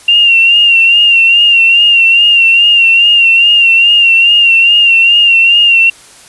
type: tone with vibrato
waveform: sine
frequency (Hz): 2770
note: F7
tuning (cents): -15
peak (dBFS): -3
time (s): 0.08-5.9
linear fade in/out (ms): 5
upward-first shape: sine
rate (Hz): 2.4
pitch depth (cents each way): 48
effects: white hiss -37 dBFS RMS until 6.28 s + resampled to 24000 Hz